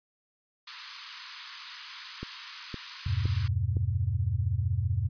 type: high-pass noise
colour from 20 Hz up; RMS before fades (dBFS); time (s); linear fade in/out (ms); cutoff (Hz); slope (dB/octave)
white; -38; 0.67-3.48; 5; 950; 96
type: click train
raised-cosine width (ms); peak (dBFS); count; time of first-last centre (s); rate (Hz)
3; -23; 4; 2.23-3.768; 1.95
type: chord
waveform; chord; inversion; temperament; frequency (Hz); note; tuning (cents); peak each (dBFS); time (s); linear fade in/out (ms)
sine; E minor; none; equal; 82.41 / 98 / 123.47; E2 / G2 / B2; 0 / 0 / 0; -31 / -28 / -31; 3.06-5.09; 5
effects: resampled to 11025 Hz